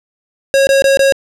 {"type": "tone bursts", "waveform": "square", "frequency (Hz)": 546, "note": "C#5", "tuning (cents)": -26, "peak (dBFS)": -8, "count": 4, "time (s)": [0.54, 1.123], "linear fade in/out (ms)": 0, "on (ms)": 130, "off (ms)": 21, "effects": ["low-pass 10000 Hz 12 dB/octave"]}